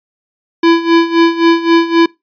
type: tone with tremolo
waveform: square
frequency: 334.1 Hz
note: E4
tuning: 23 cents sharp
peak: -5 dBFS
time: 0.63-2.06 s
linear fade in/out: 5 ms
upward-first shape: sine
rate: 3.8 Hz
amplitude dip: 80%
effects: noise-tail reverb RT60 0.2 s tail -23 dB re dry + resampled to 11025 Hz